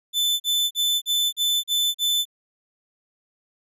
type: tone bursts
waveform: 40% pulse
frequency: 3517 Hz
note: A7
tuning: 1 cent flat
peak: -18 dBFS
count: 7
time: 0.13-2.254 s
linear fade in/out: 50 ms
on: 270 ms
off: 39 ms
effects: none